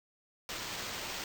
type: noise with sample-and-hold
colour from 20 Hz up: violet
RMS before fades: -40 dBFS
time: 0.49-1.24 s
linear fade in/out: 2 ms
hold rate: 11025 Hz
effects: none